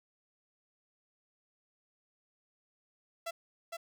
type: tone with echo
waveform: sawtooth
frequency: 670 Hz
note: E5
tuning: 28 cents sharp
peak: -32 dBFS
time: 3.26-3.31 s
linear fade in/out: 10 ms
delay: 460 ms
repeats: 1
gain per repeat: -3 dB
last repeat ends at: 3.77 s
effects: none